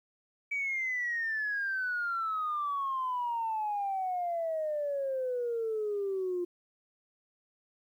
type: exponential sweep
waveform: sine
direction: down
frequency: 2296 to 349.2 Hz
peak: -29 dBFS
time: 0.51-6.45 s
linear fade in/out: 10 ms
effects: tanh soft clip ceiling -25 dBFS + 11-bit